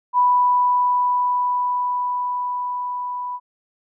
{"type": "tone with level ramp", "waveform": "sine", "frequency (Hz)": 987.8, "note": "B5", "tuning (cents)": 0, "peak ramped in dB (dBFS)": [-12, -25], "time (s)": [0.13, 3.4], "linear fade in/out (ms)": 50, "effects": []}